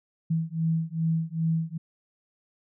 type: beating tone pair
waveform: sine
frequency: 161.5 / 164 Hz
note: E3 / E3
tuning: -35 / -9 cents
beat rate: 2.5 Hz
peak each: -27 dBFS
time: 0.3-1.78 s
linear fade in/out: 10 ms
effects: none